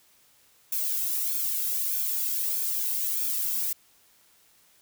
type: noise with flanger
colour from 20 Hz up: violet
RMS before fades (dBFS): -28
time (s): 0.72-3.73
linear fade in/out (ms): 5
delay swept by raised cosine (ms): 1 to 1.72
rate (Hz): 1.6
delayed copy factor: -0.6
effects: white hiss -61 dBFS RMS until 4.81 s